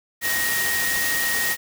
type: tone in noise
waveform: sine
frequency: 1874 Hz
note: A#6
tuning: 9 cents sharp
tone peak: -23 dBFS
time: 0.21-1.57 s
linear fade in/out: 50 ms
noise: white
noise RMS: -25 dBFS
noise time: 0.21-1.57 s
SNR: -1 dB
effects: none